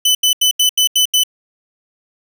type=tone bursts; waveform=sawtooth; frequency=3006 Hz; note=F#7; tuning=27 cents sharp; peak=-7 dBFS; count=7; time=0.05-1.236 s; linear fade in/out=5 ms; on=100 ms; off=81 ms; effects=none